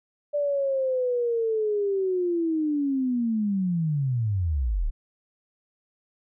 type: linear sweep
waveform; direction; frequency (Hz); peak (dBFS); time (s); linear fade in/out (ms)
sine; down; 588 to 30.41; -22; 0.33-4.91; 20
effects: none